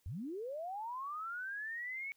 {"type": "linear sweep", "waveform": "sine", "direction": "up", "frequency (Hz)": [69.3, 2242], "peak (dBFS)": -39, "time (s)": [0.06, 2.12], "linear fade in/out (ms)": 0, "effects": ["white hiss -75 dBFS RMS until 2.16 s"]}